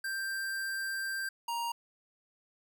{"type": "tone pair in turn", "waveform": "square", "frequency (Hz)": [1577, 937.7], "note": ["G6", "A#5"], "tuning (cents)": [10, 10], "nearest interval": "major sixth", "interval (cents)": 900, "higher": "first", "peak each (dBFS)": [-34, -33], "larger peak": "second", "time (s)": [[0.04, 1.29], [1.48, 1.72]], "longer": "first", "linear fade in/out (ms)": 5, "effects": []}